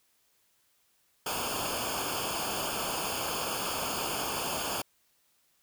pink noise with comb filter, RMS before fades -33 dBFS, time 1.26-4.82 s, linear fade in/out 5 ms, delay 0.51 ms, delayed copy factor -0.9, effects white hiss -70 dBFS RMS until 5.62 s

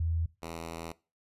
sine / 5% pulse tone pair in turn, 82.41 / 82.75 Hz, E2 / E2, 0 / +7 cents, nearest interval unison, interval 7 cents, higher second, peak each -27 dBFS, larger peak neither, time 0-0.26 / 0.42-0.92 s, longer second, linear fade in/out 5 ms, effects noise-tail reverb RT60 0.3 s tail -20 dB re dry + resampled to 32000 Hz

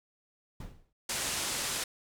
brown noise with exponential decay, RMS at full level -36 dBFS, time 0.6-0.93 s, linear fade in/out 5 ms, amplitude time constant 71 ms
white low-pass noise, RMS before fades -34 dBFS, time 1.09-1.84 s, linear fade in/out 5 ms, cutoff 9900 Hz, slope 24 dB/octave
effects none

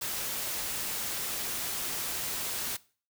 white noise, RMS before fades -34 dBFS, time 0.01-2.77 s, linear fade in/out 10 ms, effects noise-tail reverb RT60 0.4 s tail -20 dB re dry

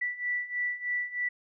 sine beating tone pair, 1963 / 1966.2 Hz, B6 / B6, -11 / -8 cents, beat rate 3.2 Hz, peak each -34 / -31 dBFS, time 0.01-1.29 s, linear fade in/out 10 ms, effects none

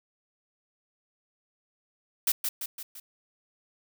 blue noise with echo, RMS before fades -24 dBFS, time 2.27-2.32 s, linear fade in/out 5 ms, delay 170 ms, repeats 4, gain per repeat -5 dB, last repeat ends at 3 s, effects none

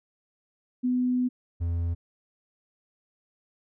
sine / triangle tone pair in turn, 250 / 84.89 Hz, B3 / F2, +21 / -49 cents, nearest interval octave + perfect fifth, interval 1870 cents, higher first, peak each -22 / -23 dBFS, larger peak first, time 0.83-1.29 / 1.6-1.95 s, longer first, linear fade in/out 20 ms, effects none

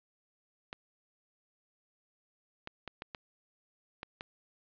clicks, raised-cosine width 0.3 ms, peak -24 dBFS, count 7, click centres 0.729 / 2.674 / 2.877 / 3.021 / 3.148 / 4.031 / 4.209 s, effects resampled to 11025 Hz + 10-bit

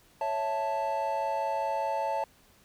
triangle chord, A major, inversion first, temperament equal, 554.4 / 659.3 / 880 Hz, C#5 / E5 / A5, 0 / 0 / 0 cents, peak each -32 / -32 / -28 dBFS, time 0.21-2.24 s, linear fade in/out 2 ms, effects pink hiss -61 dBFS RMS until 2.64 s

